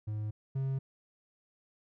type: tone pair in turn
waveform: triangle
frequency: 106.6 / 134.31 Hz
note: G#2 / C3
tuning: +46 / +46 cents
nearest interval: major third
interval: 400 cents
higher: second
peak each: -31 / -28 dBFS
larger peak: second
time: 0.07-0.31 / 0.55-0.79 s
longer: neither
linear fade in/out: 10 ms
effects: none